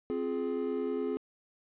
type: chord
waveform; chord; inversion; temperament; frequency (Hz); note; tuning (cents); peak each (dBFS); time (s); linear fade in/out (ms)
triangle; F minor; second; just; 261.9 / 349.2 / 419.1; C4 / F4 / Ab4; +2 / 0 / +16; -33 / -35 / -31; 0.1-1.17; 0
effects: resampled to 8000 Hz + 11-bit

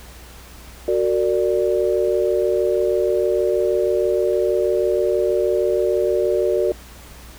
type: chord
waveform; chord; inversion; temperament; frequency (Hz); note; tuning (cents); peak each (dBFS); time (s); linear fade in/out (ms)
sine; Gb augmented; none; equal with one note detuned; 370 / 456.3 / 587.3; Gb4 / Bb4 / D5; 0 / -37 / 0; -19 / -21 / -21; 0.88-6.72; 2
effects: added 60 Hz sine -41 dBFS peak until 7.38 s + pink hiss -43 dBFS RMS until 7.38 s

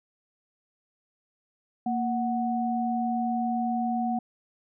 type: tone pair together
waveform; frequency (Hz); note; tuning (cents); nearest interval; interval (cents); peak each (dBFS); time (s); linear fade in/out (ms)
sine; 232.5 / 740; A#3 / F#5; -4 / 0; octave + minor sixth; 2004; -27 / -28; 1.86-4.19; 5
effects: none

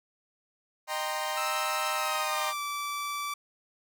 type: chord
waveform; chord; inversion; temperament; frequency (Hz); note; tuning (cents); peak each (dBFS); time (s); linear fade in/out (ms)
sawtooth; C minor seventh; first; equal with one note detuned; 616.5 / 784 / 932.3 / 1046.5; Eb5 / G5 / Bb5 / C6; -16 / 0 / 0 / 0; -32; 0.87-2.54; 50
type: tone with pitch glide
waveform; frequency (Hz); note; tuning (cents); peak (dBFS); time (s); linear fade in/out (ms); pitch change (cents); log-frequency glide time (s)
sawtooth; 1310 to 1160.4; E6 to D6; -11 to -21; -28; 1.37-3.34; 5; -210; 1.94-2.6
effects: none

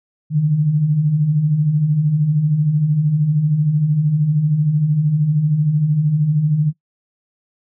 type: beating tone pair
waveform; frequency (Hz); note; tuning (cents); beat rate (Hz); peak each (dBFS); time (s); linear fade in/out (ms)
sine; 140 / 153; C#3 / D#3; +18 / -29; 13; -22 / -13; 0.3-6.73; 50
effects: noise-tail reverb RT60 0.1 s tail -20 dB re dry

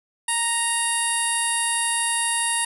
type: tone with low-pass filter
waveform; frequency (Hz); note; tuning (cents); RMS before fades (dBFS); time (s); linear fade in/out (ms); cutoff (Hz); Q
15% pulse; 932.3; A#5; 0; -23; 0.28-2.65; 5; 10000; 9.4
effects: none

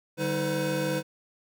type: tone cluster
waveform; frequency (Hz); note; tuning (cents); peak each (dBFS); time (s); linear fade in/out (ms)
square; 149 / 194.9 / 317.3 / 507; D3 / G3 / D#4 / B4; +25 / -10 / +34 / +45; -33 / -36 / -33 / -30; 0.17-1.03; 50
effects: none

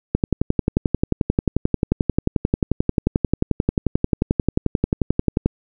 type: click train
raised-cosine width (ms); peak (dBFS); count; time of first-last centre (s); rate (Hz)
3; -3; 61; 0.15-5.46; 11.3
effects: none

